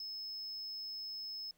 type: tone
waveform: triangle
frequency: 5200 Hz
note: E8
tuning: 24 cents flat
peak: -40 dBFS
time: 0-1.51 s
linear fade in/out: 2 ms
effects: pink hiss -74 dBFS RMS until 1.57 s